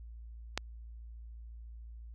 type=click; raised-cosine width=0.2 ms; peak=-14 dBFS; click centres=0.576 s; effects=added 57 Hz sine -45 dBFS peak until 2.14 s